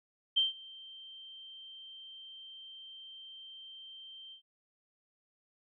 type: tone with ADSR envelope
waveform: sine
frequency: 3136 Hz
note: G7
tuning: in tune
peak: -23 dBFS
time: 0.36-4.42 s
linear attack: 16 ms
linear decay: 150 ms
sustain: -24 dB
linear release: 97 ms
effects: none